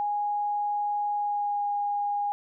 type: tone with pitch glide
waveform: sine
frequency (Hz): 826 to 818.4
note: G#5 to G#5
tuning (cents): -10 to -26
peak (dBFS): -25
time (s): 0-2.32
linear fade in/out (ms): 0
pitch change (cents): -16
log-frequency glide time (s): 1.14-1.65
effects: none